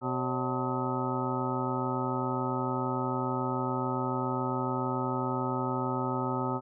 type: harmonic tone with a mistuned harmonic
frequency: 127 Hz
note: B2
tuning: 49 cents sharp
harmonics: 1 / 2 / 3 / 4 / 5 / 6 / 7 / 8 / 9 / 10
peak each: -35 / -34 / -36 / -39 / -43 / -41 / -35 / -45 / -46 / -36 dBFS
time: 0.01-6.61 s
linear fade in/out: 50 ms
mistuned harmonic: 4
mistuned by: +130 cents
effects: none